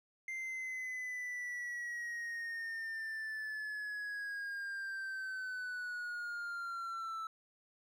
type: linear sweep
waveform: triangle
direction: down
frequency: 2093 to 1315 Hz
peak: -37 dBFS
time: 0.28-7.27 s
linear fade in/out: 2 ms
effects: none